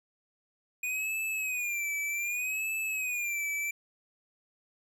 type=tone with vibrato; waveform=square; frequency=2459 Hz; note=D#7; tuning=21 cents flat; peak=-31 dBFS; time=0.83-3.71 s; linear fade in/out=5 ms; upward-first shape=sine; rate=0.65 Hz; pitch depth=110 cents each way; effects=none